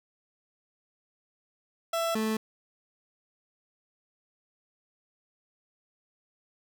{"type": "tone pair in turn", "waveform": "30% pulse", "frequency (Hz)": [666, 218.9], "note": ["E5", "A3"], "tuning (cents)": [18, -9], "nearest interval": "octave + perfect fifth", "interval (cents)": 1927, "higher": "first", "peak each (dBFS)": -24, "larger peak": "neither", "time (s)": [[1.93, 2.15], [2.15, 2.37]], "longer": "neither", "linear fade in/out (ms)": 5, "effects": []}